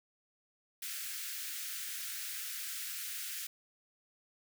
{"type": "high-pass noise", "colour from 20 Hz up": "white", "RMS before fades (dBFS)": -41, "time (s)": [0.82, 3.47], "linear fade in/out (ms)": 5, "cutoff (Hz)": 1400, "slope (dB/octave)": 48, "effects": []}